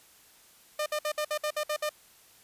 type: tone bursts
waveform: sawtooth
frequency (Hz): 604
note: D5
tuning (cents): +48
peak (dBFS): -24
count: 9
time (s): 0.79-1.893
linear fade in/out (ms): 5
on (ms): 71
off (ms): 58
effects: white hiss -58 dBFS RMS until 2.43 s + resampled to 32000 Hz